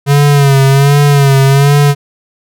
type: tone with vibrato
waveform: square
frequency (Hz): 140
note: C#3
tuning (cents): +18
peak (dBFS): -5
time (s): 0.06-1.95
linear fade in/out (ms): 50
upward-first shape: sine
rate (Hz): 1.3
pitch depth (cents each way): 58
effects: none

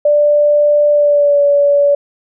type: tone with pitch glide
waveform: sine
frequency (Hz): 589 to 572.2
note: D5 to D5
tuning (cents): +5 to -45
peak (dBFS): -7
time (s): 0.05-1.95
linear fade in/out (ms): 5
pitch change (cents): -50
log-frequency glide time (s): 0.91-1.42
effects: none

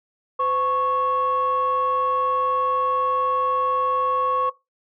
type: tone pair together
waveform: sine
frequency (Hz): 510.6 / 1104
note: C5 / C#6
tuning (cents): -42 / -7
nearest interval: octave + minor second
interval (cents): 1335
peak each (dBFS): -25 / -19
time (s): 0.39-4.5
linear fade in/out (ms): 10
effects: noise-tail reverb RT60 0.2 s tail -17 dB re dry + tanh soft clip ceiling -14 dBFS

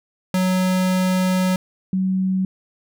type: tone pair in turn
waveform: square / sine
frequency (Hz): 185 / 188.23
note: F#3 / F#3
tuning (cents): 0 / +30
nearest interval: unison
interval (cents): 30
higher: second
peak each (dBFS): -17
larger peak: neither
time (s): 0.34-1.56 / 1.93-2.45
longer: first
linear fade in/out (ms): 2
effects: none

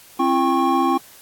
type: tone cluster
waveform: triangle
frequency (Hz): 265.3 / 338.4 / 793 / 1094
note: C4 / E4 / G5 / C#6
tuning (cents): +24 / +45 / +20 / -23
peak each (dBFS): -19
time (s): 0.19-0.98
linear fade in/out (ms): 10
effects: white hiss -46 dBFS RMS until 1.21 s + AAC 64 kbps

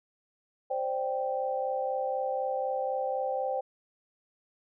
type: chord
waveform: sine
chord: C suspended second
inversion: none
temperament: equal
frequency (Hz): 523.3 / 587.3 / 784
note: C5 / D5 / G5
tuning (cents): 0 / 0 / 0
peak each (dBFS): -31 / -36 / -32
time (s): 0.7-3.61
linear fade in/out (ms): 10
effects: none

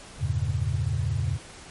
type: chord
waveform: sine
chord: E diminished seventh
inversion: none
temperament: equal with one note detuned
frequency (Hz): 82.41 / 98 / 114.08 / 138.59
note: E2 / G2 / Bb2 / Db3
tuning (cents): 0 / 0 / -37 / 0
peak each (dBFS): -29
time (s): 0.18-1.39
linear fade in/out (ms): 50
effects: pink hiss -45 dBFS RMS until 1.7 s + MP3 48 kbps

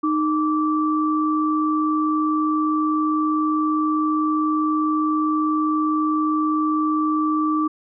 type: tone pair together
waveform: sine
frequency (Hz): 308.6 / 1163.9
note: D#4 / D6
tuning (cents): -14 / -16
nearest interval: octave + major seventh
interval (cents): 2298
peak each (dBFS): -19 / -22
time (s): 0.03-7.68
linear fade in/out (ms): 10
effects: none

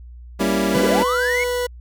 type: chord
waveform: 25% pulse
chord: G diminished seventh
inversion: none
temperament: equal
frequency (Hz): 196 / 233.1 / 277.2 / 329.6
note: G3 / Bb3 / Db4 / Fb4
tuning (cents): 0 / 0 / 0 / 0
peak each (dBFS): -17 / -21 / -20 / -21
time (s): 0.39-1.04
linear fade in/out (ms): 20
type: tone with pitch glide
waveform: 40% pulse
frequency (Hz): 500 to 491.4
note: B4 to B4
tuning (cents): +21 to -9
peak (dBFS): -19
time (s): 0.74-1.67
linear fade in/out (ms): 10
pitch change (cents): -30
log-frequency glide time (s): 0.86-1.38
type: linear sweep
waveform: triangle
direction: up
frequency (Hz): 110.2 to 2249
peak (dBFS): -18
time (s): 0.75-1.44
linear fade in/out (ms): 5
effects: added 60 Hz sine -36 dBFS peak until 1.8 s

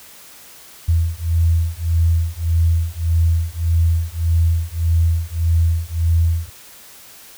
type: beating tone pair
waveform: sine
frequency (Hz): 82.2 / 83.9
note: E2 / E2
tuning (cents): -4 / +31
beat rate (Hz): 1.7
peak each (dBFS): -17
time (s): 0.88-6.5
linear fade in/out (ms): 10
effects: white hiss -42 dBFS RMS until 7.37 s

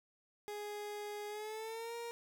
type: tone with pitch glide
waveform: 30% pulse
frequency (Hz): 415.3 to 468.9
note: G#4 to A#4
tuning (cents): 0 to +10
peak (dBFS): -39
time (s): 0.48-2.11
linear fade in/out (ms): 0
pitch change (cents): +210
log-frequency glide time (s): 1.28-1.95
effects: 13-bit

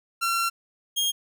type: tone pair in turn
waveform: sawtooth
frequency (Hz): 1363 / 3242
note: F6 / G#7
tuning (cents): -43 / -42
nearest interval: octave + minor third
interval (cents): 1501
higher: second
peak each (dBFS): -19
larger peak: neither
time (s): 0.21-0.5 / 0.96-1.12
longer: first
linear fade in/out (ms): 20
effects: none

